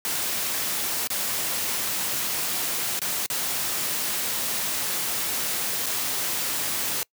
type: noise with dropouts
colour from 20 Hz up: white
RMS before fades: -27 dBFS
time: 0.05-7.03 s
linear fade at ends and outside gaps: 0 ms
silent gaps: 1.072-1.103 / 2.991-3.017 / 3.261-3.301 / 5.86-5.865 s
effects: noise-tail reverb RT60 0.1 s tail -25 dB re dry + high-pass 100 Hz 12 dB/octave